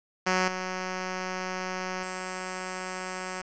5% pulse tone with level steps, 185 Hz, F#3, in tune, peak -12 / -20 / -22 dBFS, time 0.26-3.42 s, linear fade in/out 10 ms, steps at 0.48 / 2.03 s, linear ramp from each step 2 ms, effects resampled to 16000 Hz + 8-bit

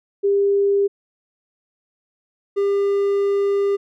sine / triangle tone pair in turn, 400 / 400 Hz, G4 / G4, +35 / +35 cents, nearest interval unison, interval 0 cents, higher neither, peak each -14 dBFS, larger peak neither, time 0.23-0.88 / 2.56-3.77 s, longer second, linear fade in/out 20 ms, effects none

